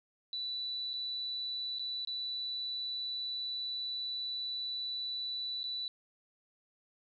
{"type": "tone with dropouts", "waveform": "sine", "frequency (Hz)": 3965, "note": "B7", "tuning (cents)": 6, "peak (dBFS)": -35, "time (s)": [0.33, 5.88], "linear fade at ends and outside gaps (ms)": 1, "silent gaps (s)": [[0.933, 0.938], [1.786, 1.794], [2.049, 2.073], [5.632, 5.64]], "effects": []}